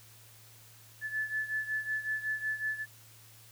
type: beating tone pair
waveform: sine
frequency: 1734 / 1739.4 Hz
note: A6 / A6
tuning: -26 / -20 cents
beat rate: 5.4 Hz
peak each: -33 / -37 dBFS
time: 1.01-2.86 s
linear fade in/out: 50 ms
effects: added 111 Hz sine -58 dBFS peak until 3.51 s + white hiss -57 dBFS RMS until 3.51 s